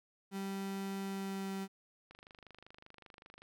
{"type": "tone with pitch glide", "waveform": "35% pulse", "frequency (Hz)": [195.1, 193.64], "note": ["G3", "G3"], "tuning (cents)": [-8, -21], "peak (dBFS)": -36, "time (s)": [0.31, 1.68], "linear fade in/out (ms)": 50, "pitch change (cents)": -13, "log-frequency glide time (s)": [1.02, 1.54]}
{"type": "click train", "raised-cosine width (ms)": 0.3, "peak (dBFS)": -38, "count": 34, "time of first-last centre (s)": [2.11, 3.42], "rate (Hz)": 25.2}
{"effects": []}